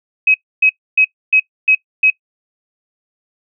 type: tone bursts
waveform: sine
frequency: 2546 Hz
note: D#7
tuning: 39 cents sharp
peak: -7 dBFS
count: 6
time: 0.27-2.102 s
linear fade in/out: 5 ms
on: 72 ms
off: 280 ms
effects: noise-tail reverb RT60 0.1 s tail -21 dB re dry